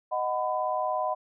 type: chord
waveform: sine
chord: B major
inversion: first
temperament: equal with one note detuned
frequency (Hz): 622.3 / 740 / 1003.3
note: D#5 / F#5 / B5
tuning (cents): 0 / 0 / +27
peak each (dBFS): -30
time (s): 0.11-1.15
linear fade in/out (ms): 20
effects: none